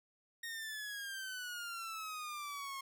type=exponential sweep; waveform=sawtooth; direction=down; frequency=1864.7 to 1076 Hz; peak=-38 dBFS; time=0.43-2.81 s; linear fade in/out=5 ms; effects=none